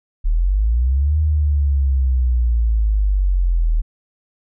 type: linear two-way sweep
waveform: sine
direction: up then down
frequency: 35.81 to 77.78 to 38.66 Hz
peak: -13 dBFS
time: 0.24-3.82 s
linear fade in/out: 20 ms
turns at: 1.19 s
effects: none